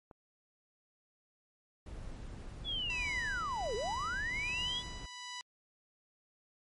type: click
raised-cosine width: 1 ms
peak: -38 dBFS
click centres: 0.112 s
type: noise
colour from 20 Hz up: brown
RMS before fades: -45 dBFS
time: 1.86-5.06 s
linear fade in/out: 5 ms
type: linear two-way sweep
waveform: sine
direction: down then up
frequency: 3465 to 392 to 3465 Hz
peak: -34 dBFS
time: 2.64-4.83 s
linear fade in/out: 50 ms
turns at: 3.75 s
type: tone with tremolo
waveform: 10% pulse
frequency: 987.8 Hz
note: B5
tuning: in tune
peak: -32 dBFS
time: 2.9-5.41 s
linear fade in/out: 0 ms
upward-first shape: triangle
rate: 1.3 Hz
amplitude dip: 60%
effects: MP3 48 kbps